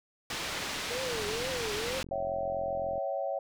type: low-pass noise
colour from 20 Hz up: white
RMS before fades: -36 dBFS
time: 0.3-2.03 s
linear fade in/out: 2 ms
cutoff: 4300 Hz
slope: 12 dB/octave
type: tone with vibrato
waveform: sine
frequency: 466.2 Hz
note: A#4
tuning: in tune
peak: -34 dBFS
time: 0.9-2.01 s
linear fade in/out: 10 ms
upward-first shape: triangle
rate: 2.1 Hz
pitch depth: 240 cents each way
type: click train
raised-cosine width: 3 ms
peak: -33 dBFS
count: 82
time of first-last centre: 1.13-2.979 s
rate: 43.8 Hz
type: chord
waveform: sine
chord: C# diminished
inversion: none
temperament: equal with one note detuned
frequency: 554.4 / 659.3 / 764.8 Hz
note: C#5 / E5 / G5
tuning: 0 / 0 / -43 cents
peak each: -33 / -35 / -36 dBFS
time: 2.11-3.39 s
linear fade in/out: 5 ms
effects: none